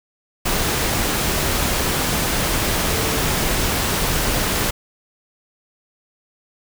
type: tone in noise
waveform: sine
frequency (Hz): 447.4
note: A4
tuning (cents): +29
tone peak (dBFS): -28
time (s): 2.9-3.22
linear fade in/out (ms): 10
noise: pink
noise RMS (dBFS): -20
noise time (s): 0.45-4.71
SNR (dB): -11
effects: none